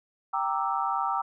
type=chord; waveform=sine; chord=E half-diminished seventh; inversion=first; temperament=equal; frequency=784 / 932.3 / 1174.7 / 1318.5 Hz; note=G5 / Bb5 / D6 / E6; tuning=0 / 0 / 0 / 0 cents; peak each=-30 / -31 / -31 / -31 dBFS; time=0.33-1.22 s; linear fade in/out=10 ms; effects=none